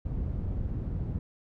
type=low-pass noise; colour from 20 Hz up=white; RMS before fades=-32 dBFS; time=0.05-1.19 s; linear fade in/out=5 ms; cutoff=110 Hz; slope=12 dB/octave; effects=none